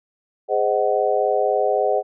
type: chord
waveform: sine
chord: Ab dominant seventh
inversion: none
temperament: just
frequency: 415.3 / 519.1 / 623 / 747.5 Hz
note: Ab4 / C5 / Eb5 / Gb5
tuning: 0 / -14 / +2 / +17 cents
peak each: -22 dBFS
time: 0.48-2.03 s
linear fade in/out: 50 ms
effects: none